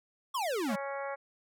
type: exponential sweep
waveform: square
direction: down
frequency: 1159 to 186.3 Hz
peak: -31 dBFS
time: 0.34-0.76 s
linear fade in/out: 10 ms
type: harmonic tone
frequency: 277.2 Hz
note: C#4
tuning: in tune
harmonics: 2 / 3 / 4 / 5 / 6 / 7 / 8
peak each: -37 / -41 / -43 / -45 / -47 / -48 / -49 dBFS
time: 0.68-1.16 s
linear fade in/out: 20 ms
effects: none